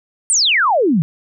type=exponential sweep; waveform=sine; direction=down; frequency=9260 to 146.83 Hz; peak=-11 dBFS; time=0.3-1.02 s; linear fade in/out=0 ms; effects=none